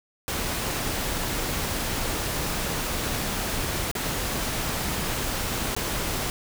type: noise with dropouts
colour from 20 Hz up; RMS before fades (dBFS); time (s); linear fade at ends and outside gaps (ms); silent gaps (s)
pink; -28; 0.28-6.3; 0; 3.914-3.952 / 5.75-5.765
effects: none